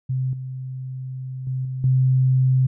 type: tone with level steps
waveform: sine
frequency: 130 Hz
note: C3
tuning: 11 cents flat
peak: -20 / -28 / -22 / -25 / -14 dBFS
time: 0.09-2.67 s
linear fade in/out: 10 ms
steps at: 0.33 / 1.47 / 1.65 / 1.84 s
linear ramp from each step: 2 ms
effects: none